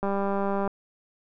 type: click train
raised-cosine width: 1 ms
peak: -15 dBFS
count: 129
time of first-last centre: 0.03-0.676 s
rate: 198 Hz
effects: none